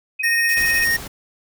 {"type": "tone with tremolo", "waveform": "sine", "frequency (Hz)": 2520, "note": "D#7", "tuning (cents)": 21, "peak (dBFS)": -20, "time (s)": [0.19, 0.85], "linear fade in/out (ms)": 10, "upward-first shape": "sine", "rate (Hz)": 16, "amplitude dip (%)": 70}
{"type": "tone", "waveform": "square", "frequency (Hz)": 1855, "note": "A#6", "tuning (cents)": -9, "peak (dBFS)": -17, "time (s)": [0.23, 0.97], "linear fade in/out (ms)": 10}
{"type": "noise bursts", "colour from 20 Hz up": "blue", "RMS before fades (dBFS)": -29, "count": 6, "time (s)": [0.49, 0.959], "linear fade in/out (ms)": 0, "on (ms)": 54, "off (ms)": 29}
{"type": "noise", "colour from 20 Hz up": "pink", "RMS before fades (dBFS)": -33, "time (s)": [0.56, 1.08], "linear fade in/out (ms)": 10}
{"effects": []}